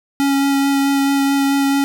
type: tone with vibrato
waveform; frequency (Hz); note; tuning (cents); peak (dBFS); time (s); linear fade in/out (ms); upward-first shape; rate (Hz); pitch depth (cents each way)
square; 277.2; C#4; 0; -14; 0.2-1.84; 0; sine; 4.6; 10
effects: none